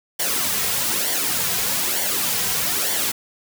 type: noise with flanger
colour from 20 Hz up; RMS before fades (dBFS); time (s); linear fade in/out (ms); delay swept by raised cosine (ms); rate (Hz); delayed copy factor
white; -22; 0.19-3.12; 10; 0.77 to 3.47; 1.1; -0.65
effects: none